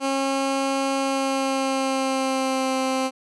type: tone with pitch glide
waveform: 15% pulse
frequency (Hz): 271.4 to 262.5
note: C#4 to C4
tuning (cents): -36 to +6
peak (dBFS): -15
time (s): 0-3.11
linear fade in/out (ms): 50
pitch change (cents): -58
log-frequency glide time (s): 0.97-2.76
effects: resampled to 24000 Hz